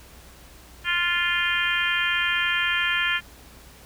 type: harmonic tone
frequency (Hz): 349.2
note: F4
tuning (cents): 0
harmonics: 3 / 4 / 5 / 6 / 7 / 8 / 9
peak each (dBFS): -34 / -28 / -25 / -31 / -28 / -32 / -29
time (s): 0.84-3.21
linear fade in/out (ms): 50
effects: added 60 Hz sine -49 dBFS peak until 3.85 s + pink hiss -49 dBFS RMS until 3.85 s